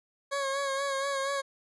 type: tone with vibrato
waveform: 20% pulse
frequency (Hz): 550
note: C#5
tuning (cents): -14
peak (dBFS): -24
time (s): 0.31-1.42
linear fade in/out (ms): 20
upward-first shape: sine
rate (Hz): 4.2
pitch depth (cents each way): 37
effects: resampled to 22050 Hz